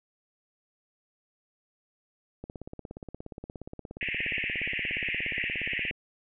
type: click train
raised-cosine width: 2 ms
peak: -26 dBFS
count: 60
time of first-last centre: 2.44-5.911 s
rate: 17 Hz
type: band-pass noise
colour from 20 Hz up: white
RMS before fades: -32 dBFS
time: 4.01-5.91 s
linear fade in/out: 2 ms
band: 1800 to 2800 Hz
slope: 96 dB/octave
effects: none